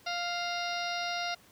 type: harmonic tone with a mistuned harmonic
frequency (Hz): 698.5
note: F5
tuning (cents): 0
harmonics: 1 / 2 / 3 / 4 / 5 / 6 / 7 / 8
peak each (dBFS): -35 / -38 / -40 / -41 / -42 / -43 / -43 / -44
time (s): 0.06-1.35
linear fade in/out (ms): 10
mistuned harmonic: 5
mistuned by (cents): +100
effects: pink hiss -59 dBFS RMS until 1.51 s + high-pass 100 Hz 12 dB/octave